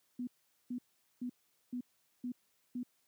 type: tone bursts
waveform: sine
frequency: 246.9 Hz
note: B3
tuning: in tune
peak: -36 dBFS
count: 6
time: 0.19-2.832 s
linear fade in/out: 5 ms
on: 82 ms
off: 430 ms
effects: white hiss -75 dBFS RMS until 3.07 s + high-pass 80 Hz 12 dB/octave